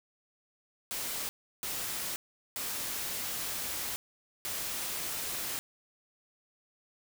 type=noise bursts at uneven times; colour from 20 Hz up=white; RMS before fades=-36 dBFS; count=4; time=0.91-1.29 / 1.63-2.16 / 2.56-3.96 / 4.45-5.59 s; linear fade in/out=0 ms; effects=none